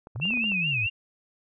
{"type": "clicks", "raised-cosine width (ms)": 1, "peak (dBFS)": -29, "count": 9, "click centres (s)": [0.071, 0.16, 0.2, 0.254, 0.306, 0.337, 0.373, 0.441, 0.519]}
{"type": "linear two-way sweep", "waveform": "sine", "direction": "up then down", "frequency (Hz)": [95.4, 250, 95.4], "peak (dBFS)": -30, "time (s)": [0.15, 0.87], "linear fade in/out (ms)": 10, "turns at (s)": 0.34}
{"type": "tone with vibrato", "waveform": "sine", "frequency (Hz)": 2637, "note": "E7", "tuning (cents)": 0, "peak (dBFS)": -24, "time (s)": [0.21, 0.9], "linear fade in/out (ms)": 20, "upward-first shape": "sine", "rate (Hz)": 4.7, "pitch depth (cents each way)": 110}
{"effects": []}